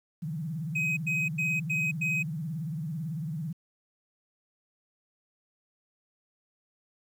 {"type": "tone with vibrato", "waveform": "sine", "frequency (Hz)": 157.5, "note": "D#3", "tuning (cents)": 21, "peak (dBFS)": -31, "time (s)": [0.22, 3.53], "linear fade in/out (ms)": 10, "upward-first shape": "sine", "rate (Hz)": 18, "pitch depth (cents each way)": 190}
{"type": "tone bursts", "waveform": "triangle", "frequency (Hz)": 2524, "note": "D#7", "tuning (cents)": 24, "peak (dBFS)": -25, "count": 5, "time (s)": [0.75, 2.23], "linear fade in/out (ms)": 10, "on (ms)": 220, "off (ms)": 95}
{"effects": ["10-bit"]}